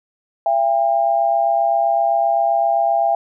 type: tone pair together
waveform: sine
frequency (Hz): 675 / 802.7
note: E5 / G5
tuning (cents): +41 / +41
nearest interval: minor third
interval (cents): 300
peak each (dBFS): -16 / -17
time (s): 0.46-3.15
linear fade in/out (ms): 2
effects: none